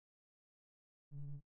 triangle ring-modulated tone, 73.42 Hz, D2, in tune, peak -36 dBFS, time 1.11-1.41 s, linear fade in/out 50 ms, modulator 68.6 Hz, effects noise-tail reverb RT60 0.1 s tail -22 dB re dry + tanh soft clip ceiling -37 dBFS

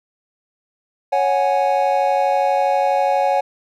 triangle chord, C# suspended fourth, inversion none, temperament just, 554.4 / 739.2 / 831.5 Hz, C#5 / F#5 / G#5, 0 / -2 / +2 cents, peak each -17 dBFS, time 1.12-3.41 s, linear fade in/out 10 ms, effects none

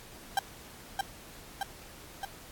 35% pulse tone with echo, 790 Hz, G5, 13 cents sharp, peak -22 dBFS, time 0.37-0.39 s, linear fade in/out 2 ms, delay 620 ms, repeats 3, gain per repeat -3 dB, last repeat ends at 2.25 s, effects pink hiss -50 dBFS RMS until 2.51 s + AAC 64 kbps

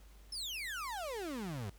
35% pulse exponential sweep, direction down, 5390 to 92.4 Hz, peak -37 dBFS, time 0.32-1.7 s, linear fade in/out 5 ms, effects added 50 Hz sine -55 dBFS peak until 1.78 s + pink hiss -65 dBFS RMS until 1.78 s

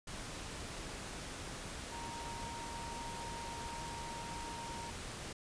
sine tone in noise, 932.3 Hz, A#5, in tune, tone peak -45 dBFS, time 1.92-4.9 s, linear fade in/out 5 ms, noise pink, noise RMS -45 dBFS, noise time 0.07-5.33 s, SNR -3 dB, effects resampled to 22050 Hz

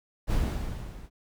brown noise with level ramp, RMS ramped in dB -23 to -45 dBFS, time 0.27-1.1 s, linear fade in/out 50 ms, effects none

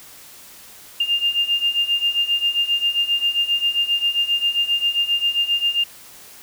sine beating tone pair, 2802 / 2809.5 Hz, F7 / F7, +5 / +10 cents, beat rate 7.5 Hz, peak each -22 / -19 dBFS, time 1-5.84 s, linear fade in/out 5 ms, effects white hiss -43 dBFS RMS until 6.42 s

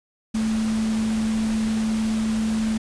sine tone in noise, 220 Hz, A3, in tune, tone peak -20 dBFS, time 0.34-2.78 s, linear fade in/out 10 ms, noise pink, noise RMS -34 dBFS, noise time 0.34-2.78 s, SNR +11 dB, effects resampled to 22050 Hz

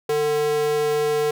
square tone with high-pass filter, 149.4 Hz, D3, 30 cents sharp, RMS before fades -21 dBFS, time 0.09-1.31 s, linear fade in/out 5 ms, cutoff 400 Hz, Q 3.5, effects none

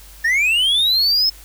triangle linear sweep, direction up, 1760 to 5274 Hz, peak -12 dBFS, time 0.24-1.3 s, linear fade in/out 10 ms, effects added 50 Hz sine -41 dBFS peak until 1.44 s + white hiss -44 dBFS RMS until 1.44 s

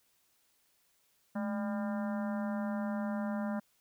harmonic tone with a mistuned harmonic, 200 Hz, G3, 35 cents sharp, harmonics 1 / 3 / 4 / 5 / 6 / 7 / 8 / 9, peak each -33 / -41 / -46 / -47 / -52 / -49 / -52 / -55 dBFS, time 1.35-3.6 s, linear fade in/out 10 ms, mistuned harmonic 1, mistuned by +110 cents, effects white hiss -72 dBFS RMS until 3.8 s

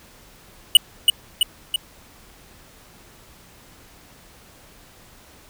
square tone with echo, 2937 Hz, F#7, 13 cents flat, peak -6 dBFS, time 0.75-0.77 s, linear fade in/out 2 ms, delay 330 ms, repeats 3, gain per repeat -4 dB, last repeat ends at 1.76 s, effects pink hiss -49 dBFS RMS until 5.49 s

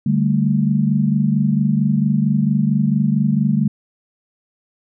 sine chord, D suspended fourth, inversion none, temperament just, 146.83 / 195.78 / 220.2 Hz, D3 / G3 / A3, 0 / -2 / +2 cents, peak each -18 dBFS, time 0.06-3.68 s, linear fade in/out 5 ms, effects none

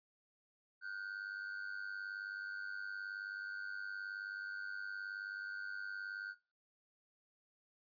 triangle ring-modulated tone, 1490 Hz, F#6, 12 cents sharp, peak -37 dBFS, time 0.81-6.35 s, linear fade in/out 50 ms, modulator 49.5 Hz, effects noise-tail reverb RT60 0.3 s tail -17 dB re dry + resampled to 11025 Hz

